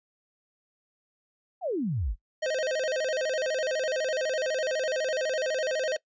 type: exponential sweep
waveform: sine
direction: down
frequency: 806 to 40.75 Hz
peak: -26 dBFS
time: 1.61-2.16 s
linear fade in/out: 50 ms
type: tone with vibrato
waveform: square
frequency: 570 Hz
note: C#5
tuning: 48 cents sharp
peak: -27 dBFS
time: 2.42-5.97 s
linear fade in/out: 10 ms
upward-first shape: square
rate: 12 Hz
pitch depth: 160 cents each way
effects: noise-tail reverb RT60 0.1 s tail -22 dB re dry + resampled to 16000 Hz